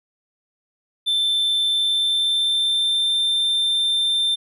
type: tone with pitch glide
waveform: triangle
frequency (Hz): 3546 to 3577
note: A7 to A7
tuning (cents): +13 to +28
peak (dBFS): -16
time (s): 1.06-4.36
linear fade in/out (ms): 20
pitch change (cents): +15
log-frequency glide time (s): 1.68-3.17
effects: none